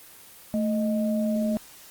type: tone pair together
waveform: sine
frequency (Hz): 220.3 / 621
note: A3 / D#5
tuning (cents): +2 / -3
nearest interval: octave + tritone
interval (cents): 1795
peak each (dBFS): -23 / -29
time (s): 0.54-1.57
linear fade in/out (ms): 0
effects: white hiss -48 dBFS RMS until 1.9 s + Opus 24 kbps